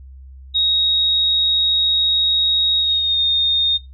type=tone with pitch glide; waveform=sine; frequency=3773 to 3680 Hz; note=A#7 to A#7; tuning=+20 to -23 cents; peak=-14 dBFS; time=0.54-3.78 s; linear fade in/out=20 ms; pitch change=-43 cents; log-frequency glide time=2.78-3.19 s; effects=noise-tail reverb RT60 0.2 s tail -17 dB re dry + added 66 Hz sine -36 dBFS peak until 3.93 s